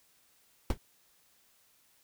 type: noise with exponential decay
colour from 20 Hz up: brown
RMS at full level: -22 dBFS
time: 0.7-0.78 s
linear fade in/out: 2 ms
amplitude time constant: 17 ms
effects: white hiss -67 dBFS RMS until 2.03 s